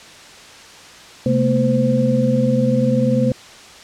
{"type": "tone cluster", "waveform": "sine", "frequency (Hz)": [130.9, 219.4, 239.7, 516], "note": ["C3", "A3", "A#3", "C5"], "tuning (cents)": [1, -5, 48, -24], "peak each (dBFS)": -19, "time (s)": [1.26, 3.32], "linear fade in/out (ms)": 2, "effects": ["white hiss -40 dBFS RMS until 3.83 s", "low-pass 6000 Hz 12 dB/octave"]}